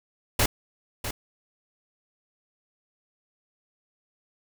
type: noise with echo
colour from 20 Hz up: pink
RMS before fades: -21 dBFS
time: 0.39-0.46 s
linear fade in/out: 5 ms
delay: 650 ms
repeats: 1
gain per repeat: -10 dB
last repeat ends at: 1.11 s
effects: none